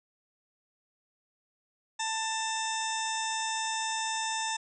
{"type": "harmonic tone with a mistuned harmonic", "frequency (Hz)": 888, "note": "A5", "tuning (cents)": 16, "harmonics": [1, 2, 3, 4, 6, 7, 8, 9], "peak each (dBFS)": [-33, -38, -41, -38, -41, -42, -41, -41], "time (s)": [1.99, 4.57], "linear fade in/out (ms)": 10, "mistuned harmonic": 4, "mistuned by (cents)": 33, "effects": []}